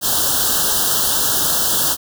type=band-stop noise; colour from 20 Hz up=white; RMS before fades=-17 dBFS; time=0.01-1.97 s; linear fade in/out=50 ms; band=1700 to 2900 Hz; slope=96 dB/octave; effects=none